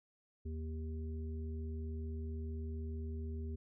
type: harmonic tone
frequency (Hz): 78.9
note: D#2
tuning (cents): +25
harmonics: 1 / 3 / 5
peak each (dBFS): -39 / -48 / -51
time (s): 0.45-3.56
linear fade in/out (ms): 10
effects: none